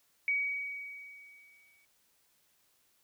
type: tone with exponential decay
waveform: sine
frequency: 2261 Hz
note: C#7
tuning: 34 cents sharp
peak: -26 dBFS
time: 0.28-1.85 s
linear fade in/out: 1 ms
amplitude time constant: 340 ms
effects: white hiss -71 dBFS RMS until 3.03 s